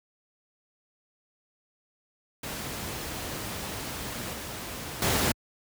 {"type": "noise with level steps", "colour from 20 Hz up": "pink", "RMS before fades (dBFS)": [-35, -37, -25], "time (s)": [2.43, 5.32], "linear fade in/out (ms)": 5, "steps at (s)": [4.33, 5.02], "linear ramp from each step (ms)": 2, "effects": ["high-pass 60 Hz 12 dB/octave"]}